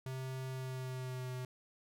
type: tone with pitch glide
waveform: square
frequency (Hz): 130.81 to 127.09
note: C3 to C3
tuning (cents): 0 to -50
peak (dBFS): -40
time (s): 0.06-1.45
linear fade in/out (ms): 2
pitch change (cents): -50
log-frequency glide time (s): 0.49-1.34
effects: none